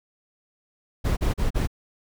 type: noise bursts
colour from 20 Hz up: brown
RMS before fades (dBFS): -22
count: 4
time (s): 1.04-1.674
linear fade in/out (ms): 20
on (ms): 130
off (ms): 38
effects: none